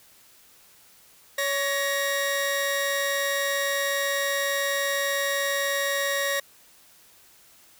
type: tone pair together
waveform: sawtooth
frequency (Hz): 560 / 1883.6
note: C#5 / A#6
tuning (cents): +18 / +18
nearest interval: octave + major sixth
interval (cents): 2100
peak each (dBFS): -23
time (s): 1.38-6.4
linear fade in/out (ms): 5
effects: white hiss -55 dBFS RMS until 7.79 s